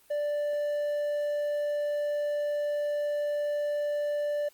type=tone; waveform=triangle; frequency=587.3 Hz; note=D5; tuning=in tune; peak=-25 dBFS; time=0.1-4.49 s; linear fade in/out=10 ms; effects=white hiss -61 dBFS RMS until 4.53 s + Opus 24 kbps